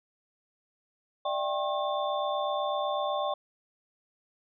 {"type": "tone cluster", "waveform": "sine", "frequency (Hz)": [596, 664, 784, 1079, 3541], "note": ["D5", "E5", "G5", "C#6", "A7"], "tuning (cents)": [25, 12, 0, -47, 10], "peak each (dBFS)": [-31, -38, -33, -33, -40], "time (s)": [1.25, 3.34], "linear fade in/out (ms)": 5, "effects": []}